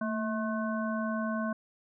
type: harmonic tone with a mistuned harmonic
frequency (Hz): 215.5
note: A3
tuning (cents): -36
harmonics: 1 / 3 / 5 / 7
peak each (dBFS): -31 / -36 / -38 / -39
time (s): 0.01-1.53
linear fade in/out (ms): 5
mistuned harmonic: 1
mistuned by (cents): +64
effects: none